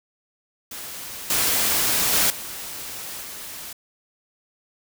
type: noise with level steps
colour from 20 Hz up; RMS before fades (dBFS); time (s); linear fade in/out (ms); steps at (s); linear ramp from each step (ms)
white; -35 / -21 / -19 / -34 / -36; 0.71-3.73; 5; 1.3 / 2.13 / 2.3 / 3.22; 2
effects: none